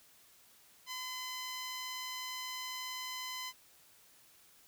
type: tone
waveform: 10% pulse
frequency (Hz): 1019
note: C6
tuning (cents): -46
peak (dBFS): -31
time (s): 0.86-3.53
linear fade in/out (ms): 50
effects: white hiss -63 dBFS RMS until 4.67 s